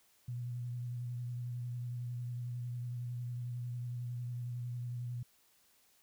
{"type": "tone with vibrato", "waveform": "sine", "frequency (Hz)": 121.7, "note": "B2", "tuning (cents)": -25, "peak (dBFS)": -37, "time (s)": [0.28, 5.23], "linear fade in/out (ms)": 5, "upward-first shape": "square", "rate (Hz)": 11, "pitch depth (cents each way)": 17, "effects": ["white hiss -69 dBFS RMS until 6.02 s"]}